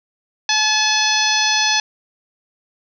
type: harmonic tone with a mistuned harmonic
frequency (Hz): 860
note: A5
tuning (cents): -40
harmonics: 1 / 2 / 3 / 4 / 5 / 6 / 7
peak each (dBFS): -22 / -22 / -22 / -22 / -22 / -22 / -22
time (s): 0.49-1.8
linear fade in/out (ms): 2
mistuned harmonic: 6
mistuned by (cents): -16
effects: none